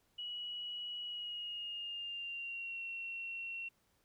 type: tone with pitch glide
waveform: sine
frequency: 2922 to 2726 Hz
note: F#7 to F7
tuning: -22 to -43 cents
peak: -40 dBFS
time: 0.18-3.69 s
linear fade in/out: 10 ms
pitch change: -121 cents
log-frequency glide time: 1.03-2.83 s
effects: pink hiss -75 dBFS RMS until 4.04 s